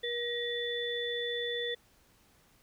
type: tone cluster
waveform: sine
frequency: 477.9 / 1898 / 3487 Hz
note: A#4 / A#6 / A7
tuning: +43 / +31 / -16 cents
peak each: -35 / -38 / -36 dBFS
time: 0.03-1.75 s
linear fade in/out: 10 ms
effects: pink hiss -65 dBFS RMS until 2.62 s